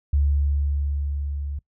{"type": "tone with level ramp", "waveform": "sine", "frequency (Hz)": 71.4, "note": "D2", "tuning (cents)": -48, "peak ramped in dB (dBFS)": [-16, -27], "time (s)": [0.13, 1.59], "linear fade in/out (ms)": 5, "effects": ["noise-tail reverb RT60 0.1 s tail -22 dB re dry"]}